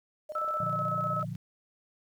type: tone with tremolo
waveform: sine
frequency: 611 Hz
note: D#5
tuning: 32 cents flat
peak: -34 dBFS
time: 0.29-1.25 s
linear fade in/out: 10 ms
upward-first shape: square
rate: 16 Hz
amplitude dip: 75%
type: tone with pitch glide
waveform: sine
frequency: 1317 to 1295.1 Hz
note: E6 to E6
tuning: -2 to -31 cents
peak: -29 dBFS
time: 0.35-1.23 s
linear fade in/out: 5 ms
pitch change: -29 cents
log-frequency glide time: 0.62-0.78 s
type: clicks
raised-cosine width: 0.2 ms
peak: -37 dBFS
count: 4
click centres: 0.487 / 0.791 / 1.211 / 1.352 s
type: chord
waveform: sine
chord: Bb major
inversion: none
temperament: equal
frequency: 116.54 / 146.83 / 174.61 Hz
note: Bb2 / D3 / F3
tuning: 0 / 0 / 0 cents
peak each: -38 dBFS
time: 0.6-1.36 s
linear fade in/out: 5 ms
effects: 10-bit